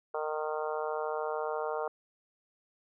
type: harmonic tone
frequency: 153.9 Hz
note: D#3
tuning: 19 cents flat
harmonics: 3 / 4 / 5 / 6 / 7 / 8 / 9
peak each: -35 / -37 / -39 / -41 / -42 / -43 / -44 dBFS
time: 0.14-1.88 s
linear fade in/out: 5 ms
effects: none